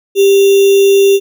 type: tone with sample-and-hold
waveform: sine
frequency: 394.6 Hz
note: G4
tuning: 11 cents sharp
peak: -4 dBFS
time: 0.15-1.2 s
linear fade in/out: 50 ms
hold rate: 3150 Hz
effects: none